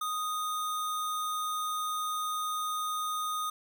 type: tone with sample-and-hold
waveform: sine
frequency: 1244.5 Hz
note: D#6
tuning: in tune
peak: -30 dBFS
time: 0.01-3.5 s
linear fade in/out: 5 ms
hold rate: 4900 Hz
effects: none